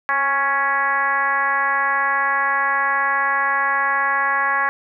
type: tone with frequency modulation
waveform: sine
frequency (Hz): 1388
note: F6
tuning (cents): -11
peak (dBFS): -16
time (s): 0.09-4.69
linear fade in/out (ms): 0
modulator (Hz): 281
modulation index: 2
effects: none